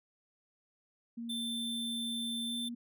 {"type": "tone with pitch glide", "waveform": "sine", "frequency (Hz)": [233.1, 237.6], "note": ["A#3", "A#3"], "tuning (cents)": [0, 33], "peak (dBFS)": -38, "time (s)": [1.17, 2.75], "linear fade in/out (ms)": 10, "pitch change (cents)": 33, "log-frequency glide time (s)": [2.46, 2.54]}
{"type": "tone", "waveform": "square", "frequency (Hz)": 3549, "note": "A7", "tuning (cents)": 14, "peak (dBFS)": -37, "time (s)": [1.29, 2.69], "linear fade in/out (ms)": 10}
{"effects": []}